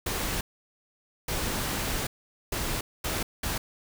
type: noise bursts at uneven times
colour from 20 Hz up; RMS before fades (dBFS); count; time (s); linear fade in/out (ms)
pink; -30; 5; 0.06-0.41 / 1.28-2.07 / 2.52-2.81 / 3.04-3.23 / 3.43-3.58; 5
effects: none